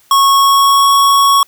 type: tone with pitch glide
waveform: square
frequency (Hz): 1100 to 1110.9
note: C#6 to C#6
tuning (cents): -14 to +3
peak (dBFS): -7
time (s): 0.11-1.43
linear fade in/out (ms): 2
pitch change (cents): +17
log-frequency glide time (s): 0.29-0.93
effects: white hiss -50 dBFS RMS until 1.47 s